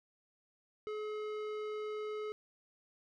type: tone with low-pass filter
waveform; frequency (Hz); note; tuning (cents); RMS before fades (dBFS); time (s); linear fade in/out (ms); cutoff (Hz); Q
square; 425.9; G#4; +44; -40; 0.87-2.32; 0; 2800; 0.59
effects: none